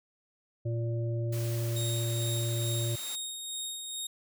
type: harmonic tone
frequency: 116.3 Hz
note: A#2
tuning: 4 cents flat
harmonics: 1 / 3 / 5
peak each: -29 / -39 / -41 dBFS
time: 0.65-2.96 s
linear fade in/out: 10 ms
type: high-pass noise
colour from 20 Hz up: white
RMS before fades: -43 dBFS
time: 1.32-3.16 s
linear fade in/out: 10 ms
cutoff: 210 Hz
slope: 48 dB/octave
type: tone with tremolo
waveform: 20% pulse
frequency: 3729 Hz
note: A#7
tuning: in tune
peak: -28 dBFS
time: 1.76-4.07 s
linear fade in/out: 5 ms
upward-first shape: sine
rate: 2.3 Hz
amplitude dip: 40%
effects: none